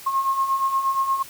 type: beating tone pair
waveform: sine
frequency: 1071 / 1079.5 Hz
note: C6 / C#6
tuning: +40 / -46 cents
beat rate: 8.5 Hz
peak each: -27 / -20 dBFS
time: 0.06-1.23 s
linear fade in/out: 10 ms
effects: white hiss -42 dBFS RMS until 1.29 s